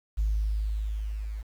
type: tone with level ramp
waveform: sine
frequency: 52.7 Hz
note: G#1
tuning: 26 cents sharp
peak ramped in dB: -21 to -32 dBFS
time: 0.17-1.43 s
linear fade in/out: 20 ms
effects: tanh soft clip ceiling -19 dBFS + 9-bit